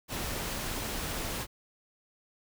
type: noise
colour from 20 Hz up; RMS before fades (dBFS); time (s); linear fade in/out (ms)
pink; -35; 0.08-1.47; 50
effects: none